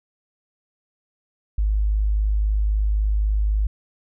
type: tone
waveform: sine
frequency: 51.9 Hz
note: G#1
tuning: in tune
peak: -17 dBFS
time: 1.58-3.67 s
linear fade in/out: 5 ms
effects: none